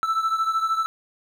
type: beating tone pair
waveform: triangle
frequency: 1318.5 / 1331.5 Hz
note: E6 / E6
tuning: 0 / +17 cents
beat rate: 13 Hz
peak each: -20 / -25 dBFS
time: 0.03-0.86 s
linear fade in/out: 0 ms
effects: none